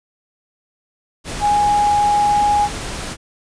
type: tone in noise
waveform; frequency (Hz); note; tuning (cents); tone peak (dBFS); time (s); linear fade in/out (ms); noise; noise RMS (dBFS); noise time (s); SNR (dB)
sine; 827; G#5; -8; -12; 1.4-2.69; 50; pink; -27; 1.24-3.17; +12
effects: resampled to 22050 Hz